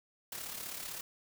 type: noise with amplitude modulation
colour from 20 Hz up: white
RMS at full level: -40 dBFS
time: 0.32-1.01 s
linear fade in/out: 2 ms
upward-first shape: sine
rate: 35.6 Hz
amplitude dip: 55%
effects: none